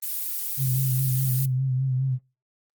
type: noise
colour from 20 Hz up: violet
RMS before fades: -29 dBFS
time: 0.02-1.46 s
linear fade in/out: 10 ms
type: tone with vibrato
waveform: sine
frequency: 130.81 Hz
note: C3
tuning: in tune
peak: -21 dBFS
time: 0.57-2.19 s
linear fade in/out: 50 ms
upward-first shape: sine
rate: 4.9 Hz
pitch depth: 45 cents each way
effects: noise-tail reverb RT60 0.3 s tail -25 dB re dry + Opus 24 kbps